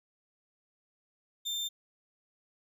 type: tone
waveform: 35% pulse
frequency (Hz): 3590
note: A7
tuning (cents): +34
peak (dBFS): -30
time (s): 1.45-1.69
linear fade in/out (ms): 20
effects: resampled to 32000 Hz